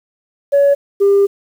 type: tone pair in turn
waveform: sine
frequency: 564 / 399 Hz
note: C#5 / G4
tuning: +30 / +31 cents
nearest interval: tritone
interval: 599 cents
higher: first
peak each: -6 dBFS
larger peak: neither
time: 0.52-0.75 / 1-1.27 s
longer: second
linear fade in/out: 20 ms
effects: tanh soft clip ceiling -5 dBFS + 7-bit